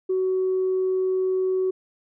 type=tone; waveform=sine; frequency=374.3 Hz; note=F#4; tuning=20 cents sharp; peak=-19 dBFS; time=0.09-1.71 s; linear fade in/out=10 ms; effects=tanh soft clip ceiling -16 dBFS